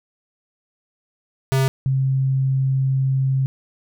square / sine tone pair in turn, 133.5 / 133.5 Hz, C3 / C3, +35 / +35 cents, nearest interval unison, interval 0 cents, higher neither, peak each -16 dBFS, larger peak neither, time 1.52-1.68 / 1.86-3.46 s, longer second, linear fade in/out 0 ms, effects none

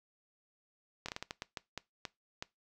slowing click train, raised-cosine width 0.2 ms, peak -21 dBFS, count 11, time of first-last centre 1.06-2.425 s, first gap 25 ms, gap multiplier 1.35, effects noise-tail reverb RT60 0.2 s tail -21 dB re dry

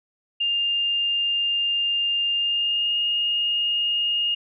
sine tone with pitch glide, 2806 to 2845 Hz, F7 to F7, +8 to +31 cents, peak -20 dBFS, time 0.4-4.35 s, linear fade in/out 10 ms, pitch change +23 cents, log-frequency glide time 2.35-2.97 s, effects none

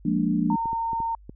sine chord, Bb dominant seventh, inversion second, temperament equal with one note detuned, 174.61 / 206.5 / 233.1 / 293.7 Hz, F3 / Ab3 / Bb3 / D4, 0 / -10 / 0 / 0 cents, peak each -26 dBFS, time 0.05-0.56 s, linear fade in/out 5 ms
sine tone, 915 Hz, A#5, 32 cents flat, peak -24 dBFS, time 0.5-1.15 s, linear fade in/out 2 ms
clicks, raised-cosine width 3 ms, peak -24 dBFS, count 5, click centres 0.657 / 0.731 / 0.932 / 1.003 / 1.295 s
effects added 50 Hz sine -47 dBFS peak until 1.35 s

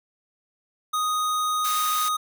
square tone, 1244.5 Hz, D#6, in tune, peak -23 dBFS, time 0.93-2.17 s, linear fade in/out 10 ms
white high-pass noise, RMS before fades -31 dBFS, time 1.64-2.09 s, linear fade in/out 10 ms, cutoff 970 Hz, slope 96 dB/octave
effects none

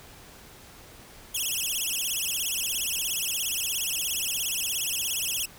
10% pulse tone with vibrato, 2960 Hz, F#7, in tune, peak -19 dBFS, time 1.34-5.46 s, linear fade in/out 10 ms, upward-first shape sine, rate 17 Hz, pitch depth 250 cents each way, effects pink hiss -49 dBFS RMS until 5.58 s

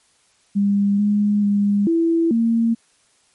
sine tone with pitch steps, 201.1 / 206.5 / 203.1 / 331.9 / 229.4 Hz, G3 / G#3 / G#3 / E4 / A#3, +44 / -10 / -38 / +12 / -28 cents, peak -14 dBFS, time 0.55-2.75 s, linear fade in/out 20 ms, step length 440 ms, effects white hiss -59 dBFS RMS until 3.34 s + MP3 48 kbps

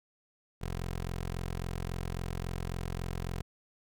15% pulse tone, 43.65 Hz, F1, in tune, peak -28 dBFS, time 0.61-3.42 s, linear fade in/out 10 ms, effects none

